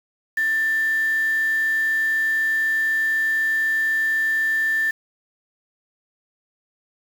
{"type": "tone with quantisation", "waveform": "sine", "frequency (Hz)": 1776, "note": "A6", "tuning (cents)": 16, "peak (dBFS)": -18, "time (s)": [0.37, 4.91], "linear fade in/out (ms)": 5, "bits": 6, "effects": []}